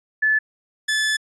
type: tone pair in turn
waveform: sine / sawtooth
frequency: 1734 / 1734 Hz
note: A6 / A6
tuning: -26 / -26 cents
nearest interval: unison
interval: 0 cents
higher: neither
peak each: -15 / -15 dBFS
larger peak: neither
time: 0.22-0.39 / 0.88-1.17 s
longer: second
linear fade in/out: 10 ms
effects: resampled to 22050 Hz